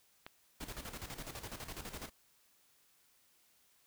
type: click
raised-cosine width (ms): 0.3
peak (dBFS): -30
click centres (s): 0.265
type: noise with tremolo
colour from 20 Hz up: pink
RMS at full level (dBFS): -44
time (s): 0.6-2.1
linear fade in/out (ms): 10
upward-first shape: square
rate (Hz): 12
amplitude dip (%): 65
effects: white hiss -70 dBFS RMS until 3.86 s